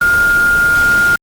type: tone in noise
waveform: sine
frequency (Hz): 1413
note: F6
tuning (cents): +20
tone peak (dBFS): -8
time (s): 0.01-1.16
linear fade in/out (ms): 5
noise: pink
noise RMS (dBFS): -23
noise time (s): 0.01-1.16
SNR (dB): +12
effects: Opus 24 kbps